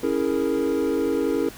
triangle chord, A# half-diminished seventh, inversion first, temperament equal with one note detuned, 277.2 / 328.7 / 415.3 / 466.2 Hz, C#4 / E4 / G#4 / A#4, 0 / -5 / 0 / 0 cents, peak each -24 dBFS, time 0.03-1.49 s, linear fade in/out 5 ms, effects pink hiss -42 dBFS RMS until 1.57 s

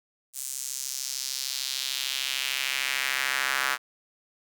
square tone with high-pass filter sweep, 66.7 Hz, C2, 34 cents sharp, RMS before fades -30 dBFS, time 0.33-3.78 s, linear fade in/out 50 ms, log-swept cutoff 8200 to 1400 Hz, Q 1.9, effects none

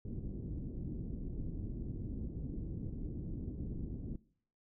pink low-pass noise, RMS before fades -41 dBFS, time 0.05-4.16 s, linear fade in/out 2 ms, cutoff 320 Hz, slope 24 dB/octave, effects noise-tail reverb RT60 0.6 s tail -22 dB re dry

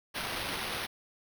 white noise with sample-and-hold, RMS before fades -36 dBFS, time 0.14-0.87 s, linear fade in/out 20 ms, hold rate 7350 Hz, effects none

